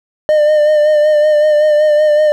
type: tone with vibrato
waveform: triangle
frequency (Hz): 604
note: D5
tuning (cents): +48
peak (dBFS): -5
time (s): 0.29-2.32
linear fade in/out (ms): 0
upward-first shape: sine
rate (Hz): 5.3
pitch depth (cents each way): 32
effects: none